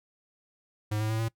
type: tone with pitch steps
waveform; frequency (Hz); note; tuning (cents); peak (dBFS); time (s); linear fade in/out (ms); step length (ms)
square; 106.2 / 108.49 / 110.84 / 113.23; G#2 / A2 / A2 / A#2; +39 / -24 / +13 / -50; -28; 0.91-1.286; 10; 94
effects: noise-tail reverb RT60 0.1 s tail -22 dB re dry